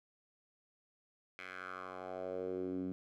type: tone with band-pass filter sweep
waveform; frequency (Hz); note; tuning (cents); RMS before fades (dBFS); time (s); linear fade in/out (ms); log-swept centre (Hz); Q
10% pulse; 92.5; F#2; 0; -42; 1.39-2.92; 0; 2100 to 230; 3.2
effects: none